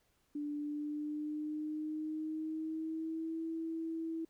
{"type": "tone with pitch glide", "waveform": "sine", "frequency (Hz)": [293.7, 325.9], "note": ["D4", "E4"], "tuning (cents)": [0, -20], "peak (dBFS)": -36, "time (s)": [0.35, 4.25], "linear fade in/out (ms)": 5, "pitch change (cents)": 180, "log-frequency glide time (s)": [0.56, 3.43], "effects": ["pink hiss -75 dBFS RMS until 4.29 s"]}